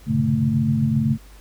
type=tone cluster; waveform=sine; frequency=100.1 / 121.1 / 135.2 / 142.9 / 221.2 Hz; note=G2 / B2 / C#3 / D3 / A3; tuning=+37 / -34 / -43 / -47 / +9 cents; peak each=-28 / -26 / -28 / -21 / -20 dBFS; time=0.06-1.18 s; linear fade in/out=50 ms; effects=added 50 Hz sine -43 dBFS peak until 1.4 s + pink hiss -51 dBFS RMS until 1.4 s